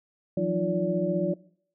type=tone cluster; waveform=sine; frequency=168.4 / 183.4 / 307.3 / 348.7 / 575 Hz; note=E3 / F#3 / D#4 / F4 / D5; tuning=+37 / -15 / -21 / -3 / -37 cents; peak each=-32 / -28 / -34 / -30 / -28 dBFS; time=0.37-1.34 s; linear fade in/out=5 ms; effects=noise-tail reverb RT60 0.6 s tail -21 dB re dry